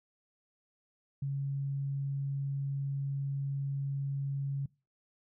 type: tone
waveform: sine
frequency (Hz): 138.7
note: C#3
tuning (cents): +1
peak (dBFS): -31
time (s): 1.22-4.66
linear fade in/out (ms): 5
effects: noise-tail reverb RT60 0.3 s tail -23 dB re dry